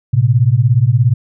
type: beating tone pair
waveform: sine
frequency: 112.3 / 129.3 Hz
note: A2 / C3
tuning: +36 / -20 cents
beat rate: 17 Hz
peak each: -11 dBFS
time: 0.13-1.14 s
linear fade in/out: 10 ms
effects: none